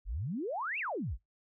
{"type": "exponential two-way sweep", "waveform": "sine", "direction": "up then down", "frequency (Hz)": [39.83, 2793, 39.83], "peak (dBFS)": -33, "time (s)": [0.05, 1.18], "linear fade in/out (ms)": 50, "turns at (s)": 0.79, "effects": ["noise-tail reverb RT60 0.2 s tail -25 dB re dry"]}